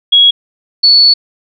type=tone pair in turn; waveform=sine; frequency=3322 / 4434 Hz; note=G#7 / C#8; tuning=0 / 0 cents; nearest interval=perfect fourth; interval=500 cents; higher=second; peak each=-3 dBFS; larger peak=neither; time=0.12-0.31 / 0.83-1.14 s; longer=second; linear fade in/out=10 ms; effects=none